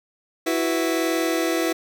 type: chord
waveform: sawtooth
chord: E suspended second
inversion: none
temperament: just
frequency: 329.6 / 370.8 / 494.4 Hz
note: E4 / F#4 / B4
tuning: 0 / +4 / +2 cents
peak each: -18 / -23 / -23 dBFS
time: 0.46-1.73 s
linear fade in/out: 10 ms
effects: none